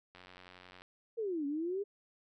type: click train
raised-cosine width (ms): 0.3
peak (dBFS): -37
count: 62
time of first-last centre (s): 0.15-0.82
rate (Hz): 91.1
type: exponential two-way sweep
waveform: sine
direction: down then up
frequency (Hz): 475.3 to 277.2 to 415.5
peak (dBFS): -33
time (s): 1.17-1.84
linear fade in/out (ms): 20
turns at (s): 1.46
effects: none